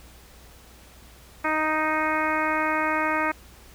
harmonic tone, 311.1 Hz, D#4, in tune, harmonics 1 / 2 / 3 / 4 / 5 / 6 / 7 / 8, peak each -30 / -30 / -28 / -28 / -30 / -32 / -31 / -36 dBFS, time 1.44-3.32 s, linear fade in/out 10 ms, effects added 60 Hz sine -51 dBFS peak until 3.74 s + pink hiss -51 dBFS RMS until 3.74 s

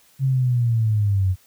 sine linear sweep, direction down, 136.4 to 90.8 Hz, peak -16 dBFS, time 0.19-1.36 s, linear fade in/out 50 ms, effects white hiss -56 dBFS RMS until 1.46 s

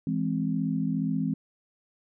sine chord, E augmented, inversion none, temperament equal with one note detuned, 164.81 / 206.9 / 261.6 Hz, E3 / G#3 / B#3, 0 / -6 / 0 cents, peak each -29 / -30 / -29 dBFS, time 0.07-1.34 s, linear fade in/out 2 ms, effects none

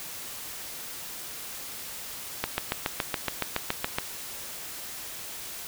click train, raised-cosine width 0.3 ms, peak -9 dBFS, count 12, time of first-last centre 2.44-3.985 s, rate 7.12 Hz, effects white hiss -39 dBFS RMS until 5.67 s

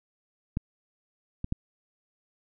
clicks, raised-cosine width 5 ms, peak -15 / -19 / -15 dBFS, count 3, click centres 0.571 / 1.444 / 1.524 s, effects none

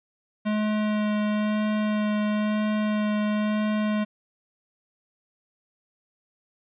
square tone with vibrato, 211.7 Hz, G#3, 33 cents sharp, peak -23 dBFS, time 0.45-4.05 s, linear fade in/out 20 ms, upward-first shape sine, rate 1 Hz, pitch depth 10 cents each way, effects resampled to 8000 Hz + 10-bit

